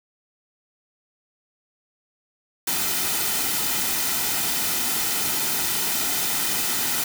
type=noise with comb filter; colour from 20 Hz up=white; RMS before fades=-24 dBFS; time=2.67-7.04 s; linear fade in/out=5 ms; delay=1.8 ms; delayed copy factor=-0.5; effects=none